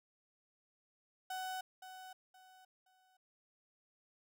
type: tone with echo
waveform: 35% pulse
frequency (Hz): 748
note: F#5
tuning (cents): +19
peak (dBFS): -38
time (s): 1.3-1.61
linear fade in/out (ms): 5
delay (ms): 520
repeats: 3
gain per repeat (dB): -10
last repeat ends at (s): 3.17
effects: none